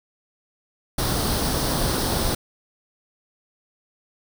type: noise with comb filter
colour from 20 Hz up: pink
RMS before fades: -23 dBFS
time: 0.98-2.35 s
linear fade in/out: 5 ms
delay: 0.21 ms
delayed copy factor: +0.55
effects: none